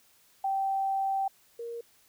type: tone pair in turn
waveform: sine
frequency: 778 / 468.1 Hz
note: G5 / A#4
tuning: -13 / +7 cents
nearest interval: major sixth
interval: 880 cents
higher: first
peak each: -26 / -35 dBFS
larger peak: first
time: 0.44-1.28 / 1.59-1.81 s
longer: first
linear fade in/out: 5 ms
effects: white hiss -63 dBFS RMS until 2.08 s